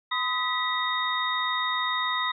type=tone cluster; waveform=sine; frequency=1013 / 1260 / 1955 / 3710 Hz; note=B5 / D#6 / B6 / A#7; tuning=+44 / +21 / -18 / -9 cents; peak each=-30 dBFS; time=0.11-2.32 s; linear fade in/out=10 ms; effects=none